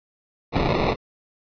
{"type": "noise with sample-and-hold", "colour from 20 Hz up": "blue", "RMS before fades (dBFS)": -21, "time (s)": [0.52, 0.96], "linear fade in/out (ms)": 50, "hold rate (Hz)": 1575, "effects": ["resampled to 11025 Hz"]}